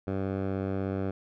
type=tone with low-pass filter; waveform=10% pulse; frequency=96.5 Hz; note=G2; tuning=27 cents flat; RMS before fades=-31 dBFS; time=0.07-1.11 s; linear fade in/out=5 ms; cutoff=1200 Hz; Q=0.52; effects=none